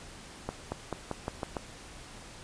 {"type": "accelerating click train", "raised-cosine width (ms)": 1, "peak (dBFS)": -18, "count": 7, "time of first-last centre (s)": [0.49, 1.568], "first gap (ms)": 230, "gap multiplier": 0.9, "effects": ["pink hiss -48 dBFS RMS until 2.43 s", "resampled to 22050 Hz"]}